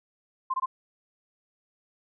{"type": "tone bursts", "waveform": "sine", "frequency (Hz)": 1046.5, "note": "C6", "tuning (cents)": 0, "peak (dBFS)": -24, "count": 3, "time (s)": [0.5, 0.66], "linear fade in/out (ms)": 10, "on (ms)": 40, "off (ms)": 20, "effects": []}